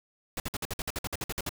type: noise bursts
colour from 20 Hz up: pink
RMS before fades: -33 dBFS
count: 14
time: 0.37-1.492 s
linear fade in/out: 2 ms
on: 30 ms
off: 54 ms
effects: none